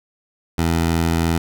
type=tone; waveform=15% pulse; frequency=83 Hz; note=E2; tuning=12 cents sharp; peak=-10 dBFS; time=0.58-1.38 s; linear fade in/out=5 ms; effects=none